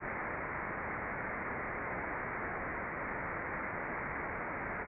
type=low-pass noise; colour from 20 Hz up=white; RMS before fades=-39 dBFS; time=0-4.87 s; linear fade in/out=50 ms; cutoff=2200 Hz; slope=96 dB/octave; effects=none